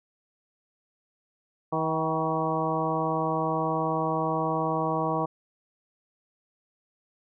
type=harmonic tone with a mistuned harmonic; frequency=160 Hz; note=D#3; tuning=49 cents sharp; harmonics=1 / 2 / 3 / 4 / 5 / 6 / 7; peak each=-32 / -32 / -32 / -32 / -32 / -32 / -32 dBFS; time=1.72-5.26 s; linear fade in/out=10 ms; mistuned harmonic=5; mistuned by=-41 cents; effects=none